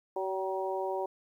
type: harmonic tone with a mistuned harmonic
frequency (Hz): 189.6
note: F#3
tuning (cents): +43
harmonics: 2 / 3 / 4 / 5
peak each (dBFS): -34 / -36 / -37 / -38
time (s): 0.16-1.06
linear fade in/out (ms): 5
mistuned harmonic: 4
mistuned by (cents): +21
effects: 11-bit